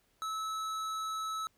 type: tone with hard clipping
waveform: triangle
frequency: 1300 Hz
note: E6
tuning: 24 cents flat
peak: -36 dBFS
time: 0.22-1.47 s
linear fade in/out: 0 ms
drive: 17 dB
effects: pink hiss -72 dBFS RMS until 1.57 s